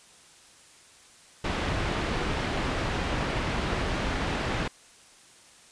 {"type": "low-pass noise", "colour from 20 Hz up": "pink", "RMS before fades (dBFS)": -29, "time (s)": [1.44, 4.68], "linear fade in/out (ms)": 5, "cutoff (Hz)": 3100, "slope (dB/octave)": 12, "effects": ["white hiss -54 dBFS RMS until 5.71 s", "resampled to 22050 Hz"]}